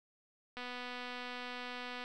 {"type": "click train", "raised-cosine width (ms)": 0.3, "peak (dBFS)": -28, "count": 364, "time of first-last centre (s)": [0.57, 2.04], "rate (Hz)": 247, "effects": []}